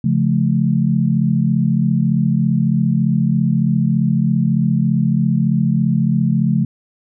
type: chord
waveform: sine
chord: Db augmented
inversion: none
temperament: just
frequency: 138.59 / 173.24 / 216.5 Hz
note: Db3 / F3 / A3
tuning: 0 / -14 / -28 cents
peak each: -17 dBFS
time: 0.04-6.65 s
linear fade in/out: 5 ms
effects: none